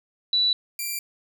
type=tone pair in turn; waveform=sine / 5% pulse; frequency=3951 / 2357 Hz; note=B7 / D7; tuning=0 / +6 cents; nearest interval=major sixth; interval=894 cents; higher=first; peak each=-18 dBFS; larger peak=neither; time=0.33-0.53 / 0.79-0.99 s; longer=neither; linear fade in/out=2 ms; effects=none